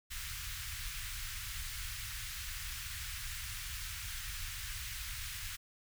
pink band-stop noise, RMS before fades -42 dBFS, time 0.1-5.57 s, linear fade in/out 20 ms, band 100 to 1500 Hz, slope 24 dB/octave, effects none

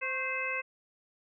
harmonic tone with a mistuned harmonic, 519 Hz, C5, 14 cents flat, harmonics 1 / 2 / 3 / 4 / 5, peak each -40 / -40 / -39 / -35 / -35 dBFS, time 0.01-0.62 s, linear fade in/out 20 ms, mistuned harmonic 2, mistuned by +75 cents, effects none

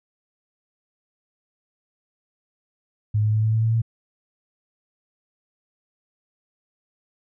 sine tone with pitch steps, 106 / 107.29 / 108.6 / 109.93 / 111.27 / 112.63 / 114 Hz, G#2 / A2 / A2 / A2 / A2 / A2 / A#2, +36 / -43 / -22 / -1 / +20 / +41 / -38 cents, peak -17 dBFS, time 3.14-3.819 s, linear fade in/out 10 ms, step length 97 ms, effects none

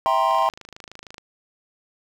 triangle chord, C dominant seventh, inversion first, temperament just, 654.1 / 784.9 / 941.9 / 1046.5 Hz, E5 / G5 / Bb5 / C6, -14 / +2 / +18 / 0 cents, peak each -22 / -21 / -21 / -19 dBFS, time 0.06-0.49 s, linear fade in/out 0 ms
click train, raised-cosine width 0.2 ms, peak -22 dBFS, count 24, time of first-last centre 0.31-1.181 s, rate 26.4 Hz
effects 8-bit

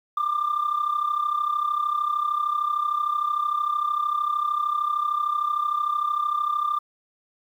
sine tone with amplitude modulation, 1192 Hz, D6, 25 cents sharp, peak -17 dBFS, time 0.17-6.79 s, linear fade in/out 5 ms, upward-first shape sine, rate 33.2 Hz, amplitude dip 75%, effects tanh soft clip ceiling -17 dBFS + 9-bit

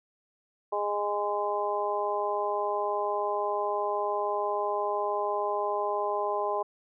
harmonic tone, 205.9 Hz, G#3, 15 cents flat, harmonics 2 / 3 / 4 / 5, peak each -32 / -32 / -32 / -32 dBFS, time 0.72-6.63 s, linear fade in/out 10 ms, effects none

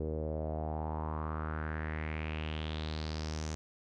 sawtooth tone with low-pass filter sweep, 77.78 Hz, D#2, in tune, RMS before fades -37 dBFS, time 0-3.55 s, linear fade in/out 0 ms, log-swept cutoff 440 to 6600 Hz, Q 4.3, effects none

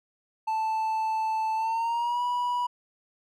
triangle tone with pitch glide, 880 to 976.4 Hz, A5 to B5, 0 to -20 cents, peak -23 dBFS, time 0.47-2.67 s, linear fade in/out 10 ms, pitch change +180 cents, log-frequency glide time 1.55-2.22 s, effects none

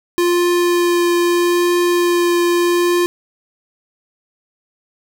square tone with vibrato, 349.2 Hz, F4, in tune, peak -13 dBFS, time 0.18-3.06 s, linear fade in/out 0 ms, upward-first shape triangle, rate 0.78 Hz, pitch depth 10 cents each way, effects none

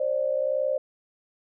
sine tone pair together, 533.5 / 595 Hz, C5 / D5, +34 / +22 cents, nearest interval major second, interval 188 cents, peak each -25 / -26 dBFS, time 0-0.78 s, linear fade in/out 5 ms, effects none

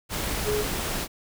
sine tone in noise, 421.2 Hz, G#4, 24 cents sharp, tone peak -24 dBFS, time 0.44-0.65 s, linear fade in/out 50 ms, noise pink, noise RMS -29 dBFS, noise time 0.09-1.08 s, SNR +2 dB, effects none

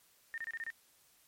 sine tone bursts, 1823 Hz, A#6, 39 cents flat, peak -37 dBFS, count 6, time 0.34-0.703 s, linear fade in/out 0 ms, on 38 ms, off 27 ms, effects white hiss -67 dBFS RMS until 1.27 s + MP3 64 kbps

